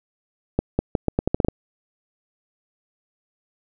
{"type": "accelerating click train", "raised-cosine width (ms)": 2, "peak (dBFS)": -5, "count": 10, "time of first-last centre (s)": [0.59, 1.485], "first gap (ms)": 200, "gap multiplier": 0.81, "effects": []}